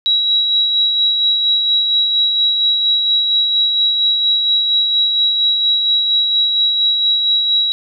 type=tone with tremolo; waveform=sine; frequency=3876 Hz; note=B7; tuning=33 cents flat; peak=-10 dBFS; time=0.06-7.72 s; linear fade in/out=0 ms; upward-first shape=sine; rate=4.3 Hz; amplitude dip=35%; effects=none